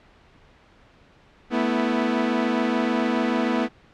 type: chord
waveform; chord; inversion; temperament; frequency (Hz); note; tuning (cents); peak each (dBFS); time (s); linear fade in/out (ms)
sawtooth; A suspended second; none; equal with one note detuned; 220 / 246.9 / 327.5; A3 / B3 / E4; 0 / 0 / -11; -22 / -19 / -23; 1.5-3.69; 50
effects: pink hiss -54 dBFS RMS until 3.93 s + low-pass 3000 Hz 12 dB/octave